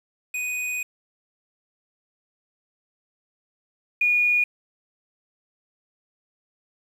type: tone pair in turn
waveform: square / sine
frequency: 2489 / 2446 Hz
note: D#7 / D#7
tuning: 0 / -30 cents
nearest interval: unison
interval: 30 cents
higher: first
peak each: -26 / -17 dBFS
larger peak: second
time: 0.34-0.83 / 4.01-4.44 s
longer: first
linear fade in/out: 5 ms
effects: low-pass 12000 Hz 12 dB/octave + 8-bit